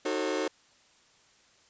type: chord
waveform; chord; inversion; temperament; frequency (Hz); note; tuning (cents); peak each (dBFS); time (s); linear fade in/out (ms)
40% pulse; D# diminished seventh; none; just; 311.1 / 373.4 / 448 / 537.6; D#4 / F#4 / A4 / C5; 0 / +16 / +31 / +47; -33; 0.05-0.48; 5
effects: white hiss -62 dBFS RMS until 1.69 s + resampled to 16000 Hz